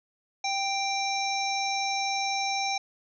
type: harmonic tone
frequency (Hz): 786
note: G5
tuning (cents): +4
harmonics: 1 / 3 / 5 / 7 / 8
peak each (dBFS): -29 / -32 / -35 / -35 / -38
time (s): 0.44-2.78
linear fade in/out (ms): 5
effects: none